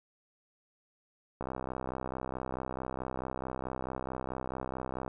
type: click train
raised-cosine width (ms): 1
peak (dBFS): -22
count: 238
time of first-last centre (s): 1.41-5.079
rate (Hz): 64.6
effects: none